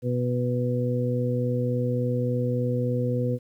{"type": "harmonic tone", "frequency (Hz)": 123.47, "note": "B2", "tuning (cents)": 0, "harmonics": [1, 2, 3, 4], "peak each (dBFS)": [-25, -29, -36, -28], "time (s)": [0.02, 3.39], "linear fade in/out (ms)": 50, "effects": ["10-bit"]}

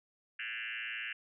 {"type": "tone with frequency modulation", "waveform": "sine", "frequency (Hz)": 2217, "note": "C#7", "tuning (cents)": 0, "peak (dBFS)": -37, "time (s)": [0.39, 1.13], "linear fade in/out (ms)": 5, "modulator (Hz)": 114, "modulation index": 5.9, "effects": []}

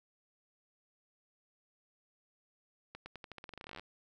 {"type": "accelerating click train", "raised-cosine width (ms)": 0.3, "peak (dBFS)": -30, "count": 21, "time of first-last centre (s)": [2.95, 3.796], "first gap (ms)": 110, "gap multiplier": 0.88, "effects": []}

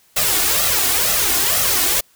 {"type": "noise with flanger", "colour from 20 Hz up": "white", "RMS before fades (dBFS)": -17, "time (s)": [0.16, 2.01], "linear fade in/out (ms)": 10, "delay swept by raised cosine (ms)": [1.5, 2.8], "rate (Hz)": 2.1, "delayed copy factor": 0.7, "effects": ["white hiss -55 dBFS RMS until 2.15 s"]}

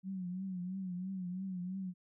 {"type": "tone with vibrato", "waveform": "sine", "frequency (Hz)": 185, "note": "F#3", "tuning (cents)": 0, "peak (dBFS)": -37, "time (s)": [0.03, 1.94], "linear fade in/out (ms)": 50, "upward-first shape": "triangle", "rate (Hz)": 3, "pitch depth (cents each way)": 91, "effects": []}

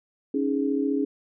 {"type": "chord", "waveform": "sine", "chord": "C# suspended second", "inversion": "none", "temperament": "just", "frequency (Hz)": [277.2, 311.8, 415.8], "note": ["C#4", "D#4", "G#4"], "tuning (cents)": [0, 4, 2], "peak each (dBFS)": [-24, -29, -28], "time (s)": [0.34, 1.05], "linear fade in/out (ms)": 5, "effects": []}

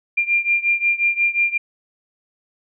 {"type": "beating tone pair", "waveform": "sine", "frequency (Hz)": [2389, 2394.6], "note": ["D7", "D7"], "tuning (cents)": [29, 33], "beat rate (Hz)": 5.6, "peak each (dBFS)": [-18, -20], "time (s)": [0.17, 1.58], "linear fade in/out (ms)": 10, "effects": []}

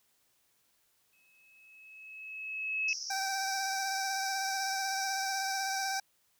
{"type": "tone with exponential growth", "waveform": "sine", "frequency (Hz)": 2581, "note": "E7", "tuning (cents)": -37, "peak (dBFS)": -27, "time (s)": [1.13, 2.93], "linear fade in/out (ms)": 1, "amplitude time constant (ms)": 390}
{"type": "band-pass noise", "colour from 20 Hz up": "pink", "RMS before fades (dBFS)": -40, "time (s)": [2.88, 6], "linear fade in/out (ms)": 5, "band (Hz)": [5200, 5900], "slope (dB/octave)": 96}
{"type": "tone with vibrato", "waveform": "25% pulse", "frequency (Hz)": 776, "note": "G5", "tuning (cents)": -18, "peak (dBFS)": -29, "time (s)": [3.1, 6], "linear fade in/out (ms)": 5, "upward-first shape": "sine", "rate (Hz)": 16, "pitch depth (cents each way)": 21}
{"effects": ["white hiss -72 dBFS RMS until 6.39 s"]}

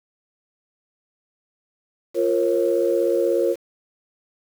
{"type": "chord", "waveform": "sine", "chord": "Bb minor", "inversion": "second", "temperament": "equal with one note detuned", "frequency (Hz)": [349.2, 466.2, 542.6], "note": ["F4", "Bb4", "Db5"], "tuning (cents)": [0, 0, -37], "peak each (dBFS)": -21, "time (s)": [2.14, 3.56], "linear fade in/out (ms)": 50, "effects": ["tanh soft clip ceiling -7 dBFS", "7-bit"]}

